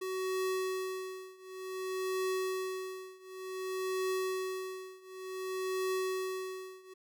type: tone with tremolo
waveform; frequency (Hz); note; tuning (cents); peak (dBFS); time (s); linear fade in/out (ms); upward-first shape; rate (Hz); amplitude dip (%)
square; 375.2; F#4; +24; -31; 0.01-6.94; 10; triangle; 0.55; 95
effects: none